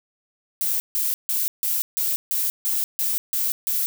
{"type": "noise bursts", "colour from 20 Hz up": "violet", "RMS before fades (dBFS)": -23, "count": 10, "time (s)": [0.61, 3.86], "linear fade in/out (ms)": 0, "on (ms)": 190, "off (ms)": 150, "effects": []}